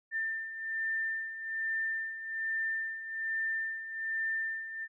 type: beating tone pair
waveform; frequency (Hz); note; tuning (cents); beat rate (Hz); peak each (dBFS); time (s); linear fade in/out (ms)
sine; 1791 / 1792.2; A6 / A6; +30 / +31; 1.2; -39 / -33; 0.11-4.88; 50
effects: none